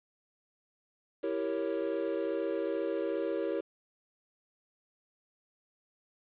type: chord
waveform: triangle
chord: E diminished seventh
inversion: none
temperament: equal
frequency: 329.6 / 392 / 466.2 / 554.4 Hz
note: E4 / G4 / Bb4 / Db5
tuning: 0 / 0 / 0 / 0 cents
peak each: -34 dBFS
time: 1.23-3.61 s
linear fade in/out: 10 ms
effects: resampled to 8000 Hz + 9-bit